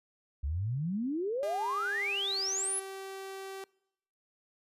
sine exponential sweep, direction up, 65.41 to 11175 Hz, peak -30 dBFS, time 0.43-2.8 s, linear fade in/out 10 ms
sawtooth tone with pitch glide, 404.4 to 386.6 Hz, G#4 to G4, -46 to -24 cents, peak -36 dBFS, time 1.43-3.64 s, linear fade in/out 0 ms, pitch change -78 cents, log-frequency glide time 1.97-2.46 s
effects noise-tail reverb RT60 0.8 s tail -24 dB re dry + resampled to 32000 Hz

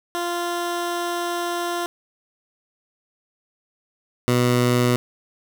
15% pulse tone pair in turn, 347.2 / 122.75 Hz, F4 / B2, -10 / -10 cents, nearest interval octave + tritone, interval 1800 cents, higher first, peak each -17 / -10 dBFS, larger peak second, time 0.15-1.86 / 4.28-4.96 s, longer first, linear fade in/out 0 ms, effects none

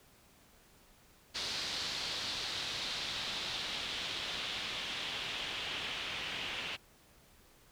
white noise with low-pass filter sweep, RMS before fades -39 dBFS, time 1.34-6.77 s, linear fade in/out 20 ms, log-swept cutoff 4400 to 2900 Hz, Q 2.6, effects pink hiss -63 dBFS RMS until 7.71 s

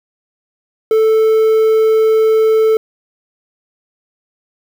triangle tone with quantisation, 440 Hz, A4, in tune, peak -6 dBFS, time 0.91-2.77 s, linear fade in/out 2 ms, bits 6, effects none

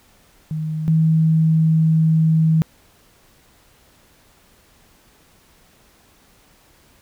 sine tone pair in turn, 156.4 / 159.87 Hz, D#3 / D#3, +9 / +47 cents, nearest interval unison, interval 38 cents, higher second, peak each -21 / -12 dBFS, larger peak second, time 0.51-0.88 / 0.88-2.62 s, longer second, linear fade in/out 0 ms, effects pink hiss -54 dBFS RMS until 7.01 s

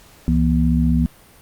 sine tone cluster, 68.5 / 164.5 / 239.5 Hz, C#2 / E3 / A#3, -20 / -3 / +47 cents, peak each -18 dBFS, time 0.28-1.06 s, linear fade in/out 0 ms, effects pink hiss -48 dBFS RMS until 1.41 s + Opus 48 kbps

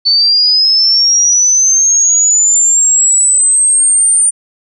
sine linear sweep, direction up, 4472 to 9080 Hz, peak -6 dBFS, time 0.05-4.31 s, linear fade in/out 20 ms, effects none

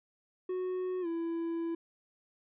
triangle tone with pitch glide, 367.8 to 333.4 Hz, F#4 to E4, -10 to +20 cents, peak -30 dBFS, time 0.49-1.75 s, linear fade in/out 5 ms, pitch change -170 cents, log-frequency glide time 1.01-1.07 s, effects resampled to 8000 Hz

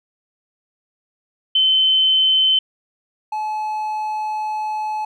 sine / triangle tone pair in turn, 3067 / 857.7 Hz, G7 / A5, -38 / -44 cents, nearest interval octave + minor seventh, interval 2206 cents, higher first, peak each -12 / -19 dBFS, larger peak first, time 1.55-2.59 / 3.32-5.05 s, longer second, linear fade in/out 5 ms, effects none

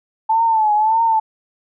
sine tone with vibrato, 877 Hz, A5, 6 cents flat, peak -12 dBFS, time 0.29-1.2 s, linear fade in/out 10 ms, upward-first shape triangle, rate 1.7 Hz, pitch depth 89 cents each way, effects none

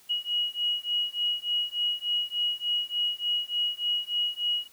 sine beating tone pair, 2901 / 2904.4 Hz, F#7 / F#7, -35 / -33 cents, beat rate 3.4 Hz, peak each -29 dBFS, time 0.09-4.68 s, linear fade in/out 20 ms, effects white hiss -57 dBFS RMS until 4.72 s

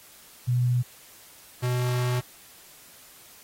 sine / square tone pair in turn, 123.47 / 124.19 Hz, B2 / B2, 0 / +10 cents, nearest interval unison, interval 10 cents, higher second, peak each -20 / -24 dBFS, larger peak first, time 0.47-0.83 / 1.62-2.21 s, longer second, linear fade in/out 20 ms, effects white hiss -51 dBFS RMS until 3.43 s + AAC 48 kbps

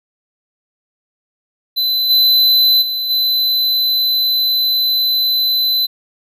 square tone with level steps, 4024 Hz, B7, 32 cents sharp, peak -14 / -9 / -18 / -13 dBFS, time 1.76-5.87 s, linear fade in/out 20 ms, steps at 2.09 / 2.81 / 3.09 s, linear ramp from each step 20 ms, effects none

